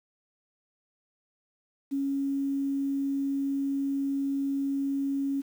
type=tone with quantisation; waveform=sine; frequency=276.2 Hz; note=C#4; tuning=6 cents flat; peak=-26 dBFS; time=1.91-5.42 s; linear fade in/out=20 ms; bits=9; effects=none